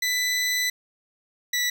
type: tone pair in turn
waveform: 20% pulse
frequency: 1993 / 1959.9 Hz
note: B6 / B6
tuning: +15 / -14 cents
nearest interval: unison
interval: 29 cents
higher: first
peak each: -17 dBFS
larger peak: neither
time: 0.02-0.7 / 1.53-1.7 s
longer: first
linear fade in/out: 5 ms
effects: none